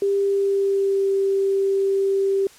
sine tone with pitch glide, 397.6 to 391.2 Hz, G4 to G4, +25 to -4 cents, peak -17 dBFS, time 0.02-2.47 s, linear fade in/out 2 ms, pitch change -29 cents, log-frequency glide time 0.16-1.11 s, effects white hiss -48 dBFS RMS until 2.58 s + low-pass 10000 Hz 12 dB/octave

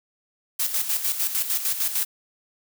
blue noise with tremolo, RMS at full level -23 dBFS, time 0.59-2.05 s, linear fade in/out 10 ms, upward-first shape square, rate 6.6 Hz, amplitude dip 60%, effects none

